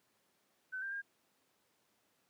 sine tone with pitch steps, 1519 / 1585 / 1613 Hz, F#6 / G6 / G6, +45 / +19 / +49 cents, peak -38 dBFS, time 0.72-1.02 s, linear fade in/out 20 ms, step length 100 ms, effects pink hiss -75 dBFS RMS until 2.29 s + high-pass 200 Hz 12 dB/octave

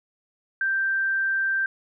sine tone, 1570 Hz, G6, 2 cents sharp, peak -21 dBFS, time 0.61-1.66 s, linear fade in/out 2 ms, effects none

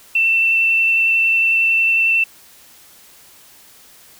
sine tone with vibrato, 2681 Hz, E7, 29 cents sharp, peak -12 dBFS, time 0.15-2.24 s, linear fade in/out 5 ms, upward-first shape triangle, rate 11 Hz, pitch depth 12 cents each way, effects white hiss -46 dBFS RMS until 4.19 s

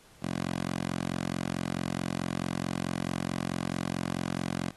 10% pulse tone with high-pass filter, 44.59 Hz, F1, 37 cents sharp, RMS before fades -33 dBFS, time 0.22-4.71 s, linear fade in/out 10 ms, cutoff 170 Hz, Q 1.1, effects pink hiss -58 dBFS RMS until 4.76 s + AAC 32 kbps

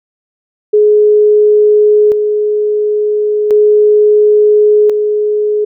sine tone with tremolo, 420.9 Hz, G#4, 23 cents sharp, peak -4 dBFS, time 0.73-5.65 s, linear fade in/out 10 ms, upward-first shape square, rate 0.36 Hz, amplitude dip 45%, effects none

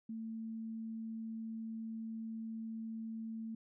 sine tone, 223.8 Hz, A3, 30 cents sharp, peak -40 dBFS, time 0.09-3.55 s, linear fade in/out 5 ms, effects none

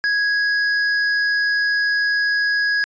sine tone with hard clipping, 1661.2 Hz, G#6, in tune, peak -18 dBFS, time 0.04-2.84 s, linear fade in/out 0 ms, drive 14 dB, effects resampled to 16000 Hz

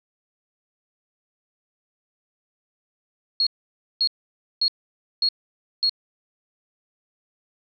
sine tone bursts, 4305 Hz, C8, 49 cents sharp, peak -17 dBFS, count 5, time 3.4-5.895 s, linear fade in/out 2 ms, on 67 ms, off 540 ms, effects none

